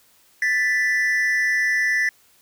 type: tone pair together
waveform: triangle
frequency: 1760.4 / 1981 Hz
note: A6 / B6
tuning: 0 / +5 cents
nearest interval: major second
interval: 205 cents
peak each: -18 dBFS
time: 0.42-2.09 s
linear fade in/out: 2 ms
effects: tanh soft clip ceiling -11 dBFS + white hiss -57 dBFS RMS until 2.41 s